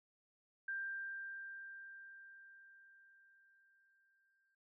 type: tone with exponential decay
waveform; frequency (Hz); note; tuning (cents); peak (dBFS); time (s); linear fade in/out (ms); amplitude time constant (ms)
sine; 1584; G6; +18; -38; 0.68-4.55; 5; 840
effects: none